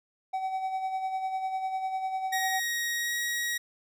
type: tone with tremolo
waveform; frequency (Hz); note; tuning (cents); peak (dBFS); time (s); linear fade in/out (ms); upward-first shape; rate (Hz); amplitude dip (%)
triangle; 760; F#5; +46; -25; 0.33-2.6; 10; sine; 10; 50
type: tone with pitch glide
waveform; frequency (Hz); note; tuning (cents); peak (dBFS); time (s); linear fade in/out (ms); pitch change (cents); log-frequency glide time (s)
sawtooth; 1885 to 1899.2; A#6 to A#6; +19 to +32; -25; 2.32-3.58; 10; +13; 2.95-3.15
effects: none